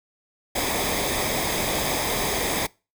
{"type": "noise with comb filter", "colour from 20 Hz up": "pink", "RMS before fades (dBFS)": -25, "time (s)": [0.55, 2.67], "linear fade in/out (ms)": 10, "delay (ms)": 0.7, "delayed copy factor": -0.6, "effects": ["noise-tail reverb RT60 0.3 s tail -24 dB re dry"]}